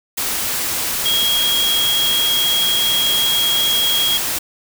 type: tone in noise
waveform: sine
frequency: 3281 Hz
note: G#7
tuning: 22 cents flat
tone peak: -15 dBFS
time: 1.05-4.18 s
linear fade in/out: 10 ms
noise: white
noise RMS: -21 dBFS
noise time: 0.17-4.39 s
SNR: +3 dB
effects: none